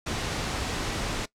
pink noise, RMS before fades -30 dBFS, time 0.06-1.26 s, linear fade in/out 10 ms, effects noise-tail reverb RT60 0.1 s tail -20 dB re dry + low-pass 7000 Hz 12 dB/octave

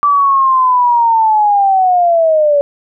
sine linear sweep, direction down, 1165 to 566 Hz, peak -7 dBFS, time 0.03-2.61 s, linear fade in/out 0 ms, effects none

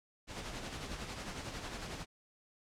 pink noise with tremolo, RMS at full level -41 dBFS, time 0.27-2.06 s, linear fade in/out 50 ms, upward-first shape sine, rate 11 Hz, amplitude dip 45%, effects low-pass 7000 Hz 12 dB/octave

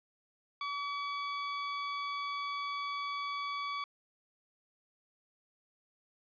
sawtooth tone, 1140 Hz, C#6, 48 cents sharp, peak -31 dBFS, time 0.61-3.84 s, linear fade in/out 2 ms, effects resampled to 11025 Hz

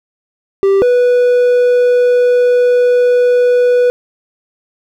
triangle tone pair in turn, 392 / 491.6 Hz, G4 / B4, 0 / -8 cents, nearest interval major third, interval 392 cents, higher second, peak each -5 dBFS, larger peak neither, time 0.63-0.82 / 0.82-3.9 s, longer second, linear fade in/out 0 ms, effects none

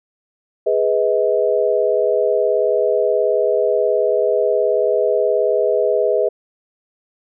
sine chord, G# minor, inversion none, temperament equal with one note detuned, 415.3 / 493.9 / 635.7 Hz, G#4 / B4 / D#5, 0 / 0 / +37 cents, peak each -18 dBFS, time 0.66-6.29 s, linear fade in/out 10 ms, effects none

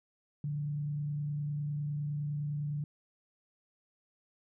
sine tone with frequency modulation, 146.83 Hz, D3, in tune, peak -32 dBFS, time 0.44-2.84 s, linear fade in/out 2 ms, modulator 29.8 Hz, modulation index 0.26, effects none

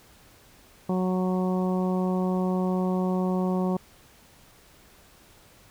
harmonic tone, 184.3 Hz, F#3, 7 cents flat, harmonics 1 / 2 / 3 / 4 / 5 / 6, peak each -24 / -30 / -34 / -36 / -38 / -40 dBFS, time 0.89-3.77 s, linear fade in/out 5 ms, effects pink hiss -55 dBFS RMS until 5.7 s

